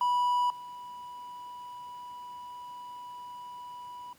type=tone with level steps; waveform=triangle; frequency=981 Hz; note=B5; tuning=12 cents flat; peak=-22 / -39 dBFS; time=0.01-4.13 s; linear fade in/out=2 ms; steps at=0.5 s; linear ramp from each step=2 ms; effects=pink hiss -61 dBFS RMS until 4.18 s + high-pass 100 Hz 12 dB/octave